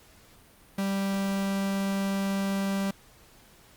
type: tone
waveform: 45% pulse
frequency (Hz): 196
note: G3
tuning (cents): 0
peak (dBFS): -26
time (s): 0.78-2.91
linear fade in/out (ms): 5
effects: pink hiss -56 dBFS RMS until 3.76 s + Opus 48 kbps